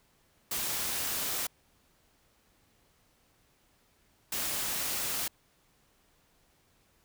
white noise bursts at uneven times, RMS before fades -33 dBFS, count 2, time 0.51-1.47 / 4.32-5.28 s, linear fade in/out 5 ms, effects pink hiss -68 dBFS RMS until 7.04 s

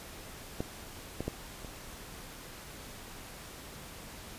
clicks, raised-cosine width 2 ms, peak -19 / -21 / -19 / -30 dBFS, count 4, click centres 0.605 / 1.206 / 1.28 / 1.647 s, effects pink hiss -47 dBFS RMS until 4.38 s + resampled to 32000 Hz

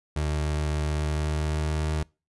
30% pulse tone with pitch glide, 75.6 to 77.19 Hz, D#2 to D#2, -49 to -13 cents, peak -22 dBFS, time 0.16-2.03 s, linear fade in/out 5 ms, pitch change +36 cents, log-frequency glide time 0.89-1.82 s, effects noise-tail reverb RT60 0.3 s tail -25 dB re dry + resampled to 24000 Hz

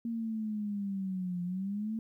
sine linear two-way sweep, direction down then up, 233.1 to 174.9 to 225.7 Hz, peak -32 dBFS, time 0.05-1.99 s, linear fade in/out 2 ms, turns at 1.43 s, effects 12-bit

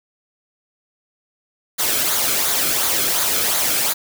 white noise with flanger, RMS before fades -19 dBFS, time 1.78-3.94 s, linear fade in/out 20 ms, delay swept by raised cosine 0.36 to 1.1 ms, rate 2.8 Hz, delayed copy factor -0.5, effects none

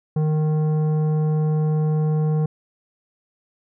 sine tone with tanh clipping, 154.2 Hz, D#3, 15 cents flat, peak -19 dBFS, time 0.16-2.46 s, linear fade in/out 5 ms, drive 11 dB, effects none

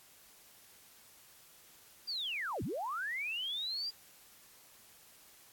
sine linear two-way sweep, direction down then up, 4865 to 81 to 4865 Hz, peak -35 dBFS, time 2.07-3.91 s, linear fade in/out 20 ms, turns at 2.63 s, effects white hiss -60 dBFS RMS until 5.52 s + AAC 64 kbps

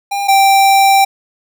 square tone pair in turn, 801 / 783.6 Hz, G5 / G5, +37 / -1 cents, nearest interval unison, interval 38 cents, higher first, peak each -16 / -7 dBFS, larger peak second, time 0.11-0.28 / 0.28-1.05 s, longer second, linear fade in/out 10 ms, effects none

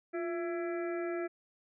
harmonic tone with a mistuned harmonic, 334 Hz, E4, 23 cents sharp, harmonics 1 / 2 / 4 / 5 / 6 / 7, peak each -34 / -40 / -46 / -48 / -50 / -51 dBFS, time 0.13-1.28 s, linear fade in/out 20 ms, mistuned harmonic 1, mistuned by +76 cents, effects none

